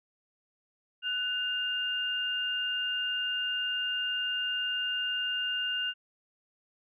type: tone pair together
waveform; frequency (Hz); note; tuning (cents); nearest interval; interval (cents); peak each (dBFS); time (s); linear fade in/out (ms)
sine; 1489 / 2811; F#6 / F7; +11 / +11; major seventh; 1100; -34 / -30; 1.02-5.94; 50
effects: none